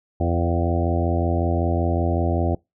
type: harmonic tone with a mistuned harmonic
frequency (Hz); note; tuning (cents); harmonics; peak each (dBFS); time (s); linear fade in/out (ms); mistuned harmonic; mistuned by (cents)
85.3; F2; -40; 1 / 2 / 3 / 4 / 5 / 6 / 7 / 8 / 9; -21 / -29 / -28 / -27 / -34 / -33 / -30 / -30 / -32; 0.2-2.55; 5; 8; +23
effects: noise-tail reverb RT60 0.2 s tail -24 dB re dry